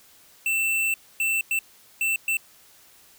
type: tone bursts at uneven times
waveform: square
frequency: 2674 Hz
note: E7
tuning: 24 cents sharp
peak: -22 dBFS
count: 5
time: 0.46-0.94 / 1.2-1.41 / 1.51-1.59 / 2.01-2.16 / 2.28-2.37 s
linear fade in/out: 2 ms
effects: white hiss -54 dBFS RMS until 3.18 s